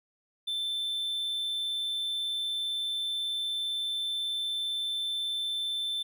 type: tone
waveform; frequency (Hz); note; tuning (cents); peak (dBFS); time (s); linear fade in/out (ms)
triangle; 3541; A7; +10; -28; 0.47-6.03; 10
effects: none